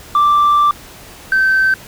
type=tone pair in turn; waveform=sine; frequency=1174.7 / 1545.6 Hz; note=D6 / G6; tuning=0 / -25 cents; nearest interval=perfect fourth; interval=475 cents; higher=second; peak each=-6 / -8 dBFS; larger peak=first; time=0.15-0.71 / 1.32-1.74 s; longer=first; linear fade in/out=2 ms; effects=tanh soft clip ceiling -7 dBFS + pink hiss -37 dBFS RMS until 1.87 s